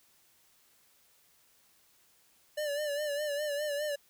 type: tone with vibrato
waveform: square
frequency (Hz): 587.3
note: D5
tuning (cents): 0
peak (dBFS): -32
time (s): 2.57-3.96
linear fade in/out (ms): 10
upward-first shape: sine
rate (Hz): 4.9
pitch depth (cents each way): 59
effects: white hiss -66 dBFS RMS until 4.09 s